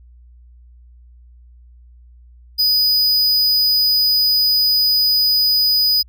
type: tone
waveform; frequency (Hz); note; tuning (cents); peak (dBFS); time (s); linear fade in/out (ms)
square; 4970; D#8; -3; -13; 2.58-6.03; 20
effects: added 60 Hz sine -42 dBFS peak until 6.08 s